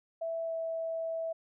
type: tone with pitch glide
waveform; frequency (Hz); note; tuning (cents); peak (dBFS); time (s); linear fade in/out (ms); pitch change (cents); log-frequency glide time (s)
sine; 659.3 to 654.7; E5 to E5; 0 to -12; -32; 0.21-1.33; 10; -12; 0.45-0.53
effects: none